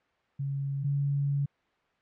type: tone pair in turn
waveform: sine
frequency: 138.8 / 141.23 Hz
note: C#3 / C#3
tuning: +3 / +33 cents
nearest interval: unison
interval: 30 cents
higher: second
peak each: -29 / -25 dBFS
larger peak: second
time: 0.39-0.84 / 0.84-1.46 s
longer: second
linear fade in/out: 10 ms
effects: white hiss -69 dBFS RMS until 2.01 s + low-pass 2000 Hz 12 dB/octave